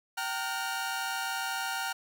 sawtooth tone cluster, 772 / 918 / 1420 Hz, G5 / A#5 / F6, -27 / -27 / +28 cents, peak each -32 / -34 / -31 dBFS, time 0.17-1.93 s, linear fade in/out 10 ms, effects none

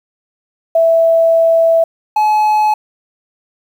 sine / triangle tone pair in turn, 659.3 / 852.8 Hz, E5 / G#5, 0 / +46 cents, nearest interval major third, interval 446 cents, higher second, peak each -7 dBFS, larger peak neither, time 0.75-1.84 / 2.16-2.74 s, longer first, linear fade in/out 5 ms, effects 7-bit

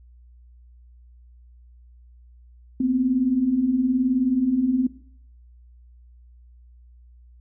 sine beating tone pair, 240 / 259 Hz, B3 / C4, -49 / -17 cents, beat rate 19 Hz, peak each -26 / -19 dBFS, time 2.8-4.87 s, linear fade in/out 5 ms, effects noise-tail reverb RT60 0.6 s tail -17 dB re dry + added 60 Hz sine -47 dBFS peak until 7.4 s

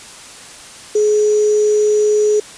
sine tone with sample-and-hold, 421.7 Hz, G#4, 26 cents sharp, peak -10 dBFS, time 0.95-2.4 s, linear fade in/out 5 ms, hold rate 6300 Hz, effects white hiss -36 dBFS RMS until 2.57 s + resampled to 22050 Hz

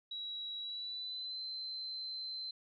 sine tone with pitch glide, 3883 to 4085 Hz, B7 to C8, -30 to -42 cents, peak -39 dBFS, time 0.11-2.51 s, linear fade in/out 5 ms, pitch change +88 cents, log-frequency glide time 0.59-1.42 s, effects MP3 96 kbps

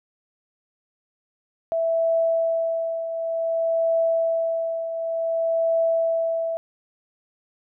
sine tone with tremolo, 659.3 Hz, E5, in tune, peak -17 dBFS, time 1.72-6.57 s, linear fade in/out 0 ms, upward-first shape triangle, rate 0.55 Hz, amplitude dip 65%, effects none

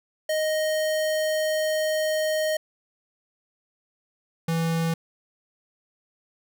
square tone pair in turn, 622.3 / 164.83 Hz, D#5 / E3, 0 / 0 cents, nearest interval octave + major seventh, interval 2300 cents, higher first, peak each -23 dBFS, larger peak neither, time 0.29-2.57 / 4.48-4.94 s, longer first, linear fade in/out 5 ms, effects none

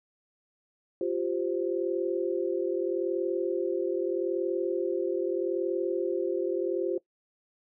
sine chord, F suspended second, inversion none, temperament equal with one note detuned, 349.2 / 390 / 523.3 Hz, F4 / G4 / C5, 0 / -9 / 0 cents, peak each -29 / -31 / -33 dBFS, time 1.01-6.98 s, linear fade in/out 2 ms, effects noise-tail reverb RT60 0.1 s tail -19 dB re dry

